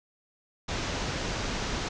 pink low-pass noise, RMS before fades -32 dBFS, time 0.68-1.89 s, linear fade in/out 10 ms, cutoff 6800 Hz, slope 48 dB/octave, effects none

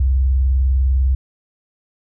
sine tone with vibrato, 65.41 Hz, C2, in tune, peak -12 dBFS, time 0-1.15 s, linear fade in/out 5 ms, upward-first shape sine, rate 20 Hz, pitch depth 180 cents each way, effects none

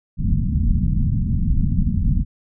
pink low-pass noise, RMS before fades -18 dBFS, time 0.17-2.25 s, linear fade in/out 50 ms, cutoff 230 Hz, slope 48 dB/octave, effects none

